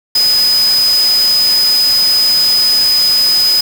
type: tone in noise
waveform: sine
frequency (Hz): 5010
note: D#8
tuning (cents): +11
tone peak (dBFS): -8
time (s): 0.15-3.61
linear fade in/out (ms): 5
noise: white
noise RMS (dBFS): -21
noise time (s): 0.15-3.61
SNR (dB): +10
effects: none